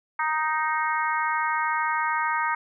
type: harmonic tone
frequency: 311.1 Hz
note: D#4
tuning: in tune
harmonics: 3 / 4 / 5 / 6 / 7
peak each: -26 / -28 / -30 / -32 / -33 dBFS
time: 0.19-2.55 s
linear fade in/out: 5 ms
effects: none